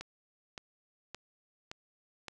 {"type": "click train", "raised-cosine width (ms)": 0.2, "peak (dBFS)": -24, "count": 5, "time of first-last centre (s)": [0.01, 2.283], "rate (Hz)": 1.76, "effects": []}